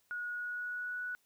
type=tone with pitch glide; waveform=sine; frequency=1452 to 1475.7 Hz; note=F#6 to F#6; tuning=-33 to -5 cents; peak=-36 dBFS; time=0.11-1.15 s; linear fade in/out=0 ms; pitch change=+28 cents; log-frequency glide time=0.31-1.03 s; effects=white hiss -73 dBFS RMS until 1.25 s